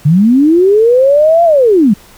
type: linear two-way sweep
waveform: sine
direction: up then down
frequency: 138.59 to 694 to 183.3 Hz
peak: -4 dBFS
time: 0.05-1.94 s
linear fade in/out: 10 ms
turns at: 1.44 s
effects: pink hiss -40 dBFS RMS until 2.17 s